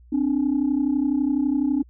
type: tone pair together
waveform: sine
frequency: 261.7 / 293.7 Hz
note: C4 / D4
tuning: 0 / 0 cents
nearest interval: major second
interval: 200 cents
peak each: -21 / -20 dBFS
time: 0.12-1.83 s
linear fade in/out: 10 ms
effects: tanh soft clip ceiling -14 dBFS + added 60 Hz sine -47 dBFS peak until 1.89 s